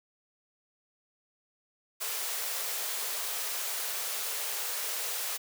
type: high-pass noise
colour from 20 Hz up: white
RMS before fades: -34 dBFS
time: 2-5.38 s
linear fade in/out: 20 ms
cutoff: 390 Hz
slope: 96 dB/octave
effects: none